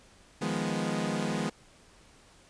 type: chord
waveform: sawtooth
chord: F half-diminished seventh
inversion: third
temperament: equal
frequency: 155.56 / 174.61 / 207.7 / 246.9 Hz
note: Eb3 / F3 / Ab3 / Cb4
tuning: 0 / 0 / 0 / 0 cents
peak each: -32 / -31 / -29 / -31 dBFS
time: 0.41-1.5 s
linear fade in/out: 10 ms
effects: pink hiss -58 dBFS RMS until 2.49 s + resampled to 22050 Hz